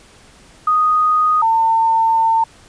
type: tone pair in turn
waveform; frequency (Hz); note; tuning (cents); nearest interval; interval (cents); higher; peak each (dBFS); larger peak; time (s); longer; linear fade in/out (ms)
sine; 1243 / 901.8; D#6 / A5; -2 / +42; tritone; 556; first; -11; neither; 0.67-1.42 / 1.42-2.44; second; 5
effects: pink hiss -46 dBFS RMS until 2.68 s + resampled to 22050 Hz